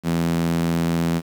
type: tone with high-pass filter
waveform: sawtooth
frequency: 83.9 Hz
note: E2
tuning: 31 cents sharp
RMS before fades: -21 dBFS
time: 0.03-1.22 s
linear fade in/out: 50 ms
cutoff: 190 Hz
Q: 3.3
effects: 8-bit